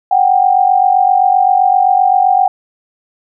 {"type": "tone pair together", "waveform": "sine", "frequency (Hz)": [740, 787.7], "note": ["F#5", "G5"], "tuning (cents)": [0, 8], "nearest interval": "minor second", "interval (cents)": 108, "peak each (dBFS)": -10, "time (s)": [0.11, 2.48], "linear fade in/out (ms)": 5, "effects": []}